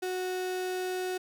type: tone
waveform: 35% pulse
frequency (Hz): 368.2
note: F#4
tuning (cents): -8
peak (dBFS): -29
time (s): 0.02-1.18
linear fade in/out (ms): 10
effects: none